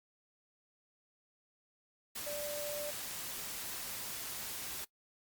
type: tone in noise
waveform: sine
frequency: 587.3 Hz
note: D5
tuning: in tune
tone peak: -39 dBFS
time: 2.26-2.91 s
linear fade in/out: 10 ms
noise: white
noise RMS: -42 dBFS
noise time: 2.15-4.85 s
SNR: 0 dB
effects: noise-tail reverb RT60 0.1 s tail -22 dB re dry + Opus 48 kbps